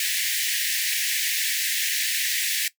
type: high-pass noise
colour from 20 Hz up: pink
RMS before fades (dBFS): -25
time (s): 0-2.68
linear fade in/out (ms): 2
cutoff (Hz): 1700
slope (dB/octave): 96
effects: noise-tail reverb RT60 0.1 s tail -17 dB re dry